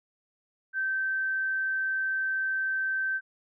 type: tone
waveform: sine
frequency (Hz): 1551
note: G6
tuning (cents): -19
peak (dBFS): -26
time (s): 0.73-3.21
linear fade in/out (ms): 50
effects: none